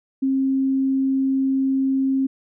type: tone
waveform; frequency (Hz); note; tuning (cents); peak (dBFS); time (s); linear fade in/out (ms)
sine; 267.6; C4; +39; -17; 0.22-2.27; 10
effects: none